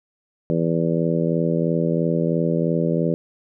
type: harmonic tone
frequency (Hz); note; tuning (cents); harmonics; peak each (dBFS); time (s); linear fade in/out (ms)
83; E2; +12; 2 / 3 / 4 / 5 / 6 / 7; -21 / -26 / -26 / -27 / -26 / -28; 0.5-3.14; 0
effects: none